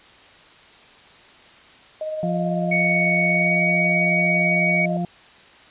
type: tone with tremolo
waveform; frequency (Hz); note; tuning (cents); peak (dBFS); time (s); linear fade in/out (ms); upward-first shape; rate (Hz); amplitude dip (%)
sine; 622.3; D#5; 0; -23; 2.01-4.97; 2; triangle; 18; 40
type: harmonic tone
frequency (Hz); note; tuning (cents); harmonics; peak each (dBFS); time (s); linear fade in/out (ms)
174.61; F3; 0; 1 / 2 / 4; -22 / -33 / -29; 2.23-5.05; 2
type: tone with pitch glide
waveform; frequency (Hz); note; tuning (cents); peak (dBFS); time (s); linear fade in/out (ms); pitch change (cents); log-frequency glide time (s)
sine; 2228 to 2247; C#7 to C#7; +8 to +23; -18; 2.71-4.86; 10; +15; 3.3-3.54
effects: white hiss -48 dBFS RMS until 5.7 s + resampled to 8000 Hz